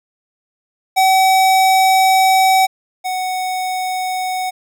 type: tone pair in turn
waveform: square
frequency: 760 / 742.6 Hz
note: F#5 / F#5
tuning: +46 / +6 cents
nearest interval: unison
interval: 40 cents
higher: first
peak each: -10 / -19 dBFS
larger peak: first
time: 0.96-2.67 / 3.04-4.51 s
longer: first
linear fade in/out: 20 ms
effects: none